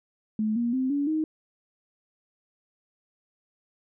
sine tone with pitch steps, 216 / 236.9 / 259.9 / 285 / 312.6 Hz, A3 / A#3 / C4 / C#4 / D#4, -32 / +28 / -11 / +48 / +8 cents, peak -23 dBFS, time 0.39-1.24 s, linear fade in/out 2 ms, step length 170 ms, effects none

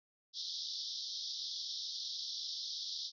white band-pass noise, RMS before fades -42 dBFS, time 0.33-3.12 s, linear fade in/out 50 ms, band 3400 to 5600 Hz, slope 96 dB/octave, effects none

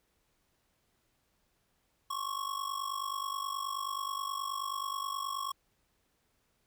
square ring-modulated tone, 1100 Hz, C#6, 14 cents flat, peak -32 dBFS, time 2.1-5.52 s, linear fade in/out 5 ms, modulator 24.7 Hz, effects pink hiss -75 dBFS RMS until 6.66 s

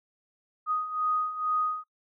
sine beating tone pair, 1244.5 / 1246.7 Hz, D#6 / D#6, 0 / +3 cents, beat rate 2.2 Hz, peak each -32 / -27 dBFS, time 0.66-1.84 s, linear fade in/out 50 ms, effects noise-tail reverb RT60 0.1 s tail -24 dB re dry

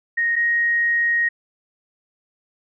sine tone pair in turn, 1864.7 / 1875.5 Hz, A#6 / A#6, 0 / +10 cents, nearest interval unison, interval 10 cents, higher second, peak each -17 / -16 dBFS, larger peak second, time 0.17-0.36 / 0.36-1.29 s, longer second, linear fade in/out 10 ms, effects none

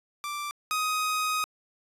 sawtooth tone pair in turn, 1174.7 / 1254.1 Hz, D6 / D#6, 0 / +13 cents, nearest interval minor second, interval 113 cents, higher second, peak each -28 / -22 dBFS, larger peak second, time 0.24-0.51 / 0.71-1.44 s, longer second, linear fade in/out 0 ms, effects resampled to 32000 Hz

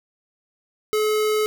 square tone, 428.2 Hz, A4, 47 cents flat, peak -19 dBFS, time 0.93-1.46 s, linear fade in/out 0 ms, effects none

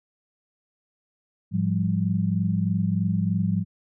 sine tone cluster, 106 / 174.1 / 197.3 Hz, G#2 / F3 / G3, +36 / -5 / +11 cents, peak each -26 / -24 / -26 dBFS, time 1.51-3.65 s, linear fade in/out 50 ms, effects none

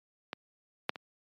clicks, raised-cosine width 0.3 ms, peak -19 / -11 / -24 dBFS, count 3, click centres 0.331 / 0.894 / 0.958 s, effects high-pass 200 Hz 12 dB/octave + MP3 64 kbps

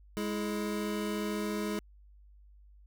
square tone cluster, 207 / 328.8 / 422.9 Hz, G#3 / E4 / G#4, -5 / -4 / +31 cents, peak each -35 / -39 / -38 dBFS, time 0.17-1.79 s, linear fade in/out 0 ms, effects added 50 Hz sine -54 dBFS peak until 2.86 s

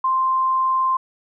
sine tone, 1046.5 Hz, C6, in tune, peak -16 dBFS, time 0.04-0.97 s, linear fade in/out 5 ms, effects none

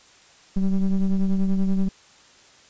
triangle ring-modulated tone, 98 Hz, G2, in tune, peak -12 dBFS, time 0.56-1.89 s, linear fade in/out 10 ms, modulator 92.8 Hz, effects white hiss -52 dBFS RMS until 2.69 s + resampled to 16000 Hz

